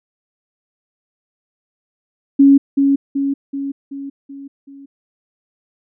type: tone with echo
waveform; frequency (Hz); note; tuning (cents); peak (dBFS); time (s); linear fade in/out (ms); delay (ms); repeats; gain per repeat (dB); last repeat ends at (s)
sine; 277.2; C#4; 0; -5; 2.39-2.58; 10; 380; 6; -5; 4.86
effects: none